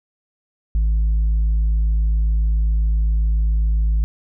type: tone with tanh clipping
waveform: sine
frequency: 53.7 Hz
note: A1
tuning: 41 cents flat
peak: -15 dBFS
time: 0.75-4.04 s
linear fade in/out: 0 ms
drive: 2 dB
effects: none